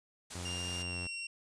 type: noise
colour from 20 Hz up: white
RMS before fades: -44 dBFS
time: 0.3-0.83 s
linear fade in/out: 10 ms
type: tone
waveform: sawtooth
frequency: 88.6 Hz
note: F2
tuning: 25 cents sharp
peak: -36 dBFS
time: 0.35-1.07 s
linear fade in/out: 5 ms
type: tone with pitch glide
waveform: sawtooth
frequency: 2800 to 2739 Hz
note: F7 to F7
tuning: +4 to -34 cents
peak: -35 dBFS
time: 0.45-1.27 s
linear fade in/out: 5 ms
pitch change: -38 cents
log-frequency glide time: 0.79-0.98 s
effects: resampled to 22050 Hz